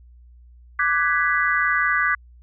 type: chord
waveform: sine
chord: G# half-diminished seventh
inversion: second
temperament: equal with one note detuned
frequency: 1174.7 / 1496.3 / 1661.2 / 1975.5 Hz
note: D6 / F#6 / G#6 / B6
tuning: 0 / +19 / 0 / 0 cents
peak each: -23 dBFS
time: 0.79-2.15 s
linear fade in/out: 5 ms
effects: added 60 Hz sine -45 dBFS peak until 2.42 s